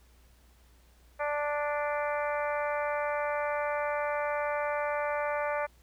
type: harmonic tone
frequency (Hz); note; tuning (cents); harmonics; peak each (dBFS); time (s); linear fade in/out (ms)
293.7; D4; 0; 2 / 3 / 4 / 5 / 6 / 7 / 8; -31 / -35 / -37 / -39 / -41 / -42 / -43; 1.19-5.67; 20
effects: added 60 Hz sine -58 dBFS peak until 5.82 s + pink hiss -65 dBFS RMS until 5.82 s